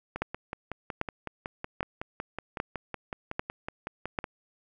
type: two click trains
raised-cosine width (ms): 0.5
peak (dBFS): -19 / -13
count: 23 / 6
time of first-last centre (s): 0.16-4.242 / 0.22-4.188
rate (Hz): 5.39 / 1.26
effects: none